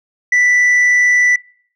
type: tone with frequency modulation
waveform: sine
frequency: 1975.5 Hz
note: B6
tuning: in tune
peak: -6 dBFS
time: 0.32-1.36 s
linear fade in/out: 5 ms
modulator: 110 Hz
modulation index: 0.2
effects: noise-tail reverb RT60 0.6 s tail -25 dB re dry + tanh soft clip ceiling -8 dBFS

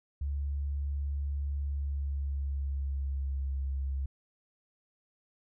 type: tone with pitch glide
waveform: sine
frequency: 70.8 to 67.8 Hz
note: C#2 to C#2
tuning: +37 to -38 cents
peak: -30 dBFS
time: 0.21-4.06 s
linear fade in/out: 5 ms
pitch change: -75 cents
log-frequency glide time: 1.6-3.54 s
effects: none

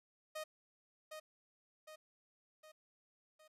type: tone with echo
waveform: sawtooth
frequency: 621 Hz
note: D#5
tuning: 3 cents flat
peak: -38 dBFS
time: 0.35-0.44 s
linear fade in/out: 10 ms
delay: 760 ms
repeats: 4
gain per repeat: -5 dB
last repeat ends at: 3.48 s
effects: resampled to 32000 Hz + 13-bit

